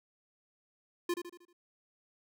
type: tone with echo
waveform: square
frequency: 349.2 Hz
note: F4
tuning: in tune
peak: -30 dBFS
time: 1.09-1.14 s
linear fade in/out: 5 ms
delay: 78 ms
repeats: 5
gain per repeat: -7 dB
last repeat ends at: 1.53 s
effects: none